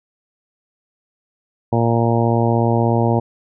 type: harmonic tone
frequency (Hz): 116.54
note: A#2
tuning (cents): 0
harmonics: 1 / 2 / 3 / 4 / 5 / 6 / 7 / 8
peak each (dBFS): -17 / -20 / -22 / -23 / -24 / -25 / -25 / -26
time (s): 1.72-3.2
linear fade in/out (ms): 10
effects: none